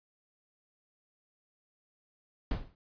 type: noise with exponential decay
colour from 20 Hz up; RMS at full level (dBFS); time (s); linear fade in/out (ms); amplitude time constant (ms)
brown; -27; 2.51-2.75; 2; 52
effects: resampled to 11025 Hz